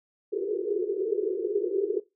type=band-pass noise; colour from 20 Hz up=pink; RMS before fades=-28 dBFS; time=0.32-2 s; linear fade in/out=10 ms; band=360 to 450 Hz; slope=96 dB/octave; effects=noise-tail reverb RT60 0.2 s tail -18 dB re dry